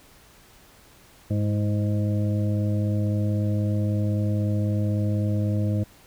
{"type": "harmonic tone with a mistuned harmonic", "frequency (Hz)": 103.83, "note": "G#2", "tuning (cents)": 0, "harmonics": [1, 2, 3, 5, 6], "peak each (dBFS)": [-22, -28, -32, -36, -38], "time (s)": [1.3, 5.84], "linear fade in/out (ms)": 10, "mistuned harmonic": 3, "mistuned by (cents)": 36, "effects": ["pink hiss -53 dBFS RMS until 6.06 s"]}